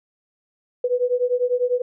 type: beating tone pair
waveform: sine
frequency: 489.2 / 499.2 Hz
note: B4 / B4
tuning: -16 / +19 cents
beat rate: 10 Hz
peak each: -21 dBFS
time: 0.84-1.82 s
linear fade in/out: 5 ms
effects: none